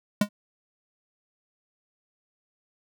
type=tone with exponential decay; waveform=square; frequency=206.5 Hz; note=G#3; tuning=10 cents flat; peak=-16 dBFS; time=0.21-0.29 s; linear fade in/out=5 ms; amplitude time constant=16 ms; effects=none